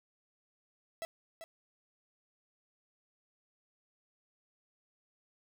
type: tone with echo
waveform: 45% pulse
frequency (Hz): 659.3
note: E5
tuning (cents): 0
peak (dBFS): -37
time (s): 1.02-1.05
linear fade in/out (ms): 0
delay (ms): 390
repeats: 1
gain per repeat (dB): -8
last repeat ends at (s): 1.44
effects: 11-bit